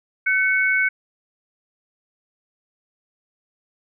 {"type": "tone pair together", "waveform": "sine", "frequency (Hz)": [1520.8, 2217], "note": ["F#6", "C#7"], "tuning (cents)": [47, 0], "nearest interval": "perfect fifth", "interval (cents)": 653, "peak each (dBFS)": -19, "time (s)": [0.26, 0.89], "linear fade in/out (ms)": 10, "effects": []}